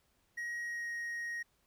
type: tone with pitch glide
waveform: triangle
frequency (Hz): 1893 to 1877.8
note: A#6 to A#6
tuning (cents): +26 to +12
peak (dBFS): -35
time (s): 0.37-1.43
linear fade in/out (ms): 10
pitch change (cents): -14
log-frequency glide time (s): 0.61-0.9
effects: pink hiss -74 dBFS RMS until 1.66 s